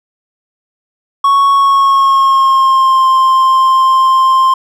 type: tone with pitch glide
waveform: triangle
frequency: 1108.7 to 1051.3 Hz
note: C#6 to C6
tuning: 0 to +8 cents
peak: -4 dBFS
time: 1.24-4.54 s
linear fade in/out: 5 ms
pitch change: -92 cents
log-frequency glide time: 1.53-3.06 s
effects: none